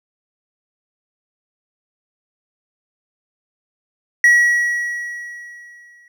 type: tone with exponential decay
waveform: triangle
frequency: 1920 Hz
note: B6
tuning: 49 cents flat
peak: -5 dBFS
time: 4.24-6.08 s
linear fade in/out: 2 ms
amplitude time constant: 400 ms
effects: none